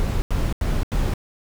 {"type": "noise bursts", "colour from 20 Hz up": "brown", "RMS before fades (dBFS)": -21, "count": 4, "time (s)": [0, 1.138], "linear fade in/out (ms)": 0, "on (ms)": 220, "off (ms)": 86, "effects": []}